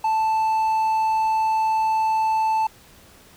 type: tone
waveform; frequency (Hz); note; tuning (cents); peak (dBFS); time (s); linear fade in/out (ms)
triangle; 880; A5; 0; -16; 0.04-2.67; 5
effects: pink hiss -50 dBFS RMS until 3.36 s